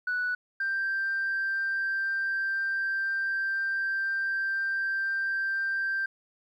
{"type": "tone pair in turn", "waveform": "sine", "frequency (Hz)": [1480, 1575.5], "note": ["F#6", "G6"], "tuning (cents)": [0, 8], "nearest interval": "minor second", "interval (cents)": 108, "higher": "second", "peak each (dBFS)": -25, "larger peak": "neither", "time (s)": [[0.07, 0.35], [0.6, 6.06]], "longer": "second", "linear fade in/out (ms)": 5, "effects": ["tanh soft clip ceiling -23 dBFS", "11-bit"]}